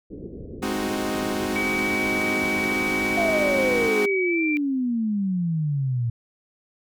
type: low-pass noise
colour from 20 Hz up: white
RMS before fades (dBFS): -37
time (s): 0.1-3.89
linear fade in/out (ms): 20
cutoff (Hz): 460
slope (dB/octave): 48
type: chord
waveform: sawtooth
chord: Ab dominant seventh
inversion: none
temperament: equal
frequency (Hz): 207.7 / 261.6 / 311.1 / 370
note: Ab3 / C4 / Eb4 / Gb4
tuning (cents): 0 / 0 / 0 / 0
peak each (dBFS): -26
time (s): 0.62-4.06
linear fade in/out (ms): 10
type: tone with pitch glide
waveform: sine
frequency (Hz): 2273 to 2353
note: C#7 to D7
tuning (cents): +43 to +3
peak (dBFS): -24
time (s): 1.56-4.57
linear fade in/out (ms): 0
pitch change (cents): +60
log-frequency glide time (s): 4.23-4.42
type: exponential sweep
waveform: sine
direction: down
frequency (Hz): 698 to 114.8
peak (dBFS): -21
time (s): 3.17-6.1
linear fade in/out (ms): 5
effects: none